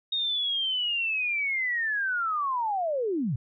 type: linear sweep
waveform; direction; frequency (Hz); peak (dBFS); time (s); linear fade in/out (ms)
sine; down; 3729 to 103.83; -25; 0.12-3.36; 5
effects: none